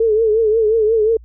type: tone with vibrato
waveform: sine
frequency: 440 Hz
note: A4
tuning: in tune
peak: -11 dBFS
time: 0-1.17 s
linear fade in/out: 5 ms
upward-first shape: triangle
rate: 5.6 Hz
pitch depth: 92 cents each way
effects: added 58 Hz sine -38 dBFS peak until 1.24 s